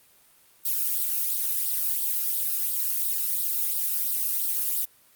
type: noise with flanger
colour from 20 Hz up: violet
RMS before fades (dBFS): -26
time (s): 0.65-4.85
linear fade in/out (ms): 5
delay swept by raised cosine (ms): 0.22 to 0.78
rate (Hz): 2.9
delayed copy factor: +0.5
effects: white hiss -58 dBFS RMS until 5.15 s + Opus 32 kbps